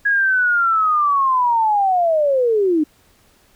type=linear sweep; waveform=sine; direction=down; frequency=1665 to 292.4 Hz; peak=-13 dBFS; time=0.05-2.84 s; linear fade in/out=10 ms; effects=pink hiss -55 dBFS RMS until 3.55 s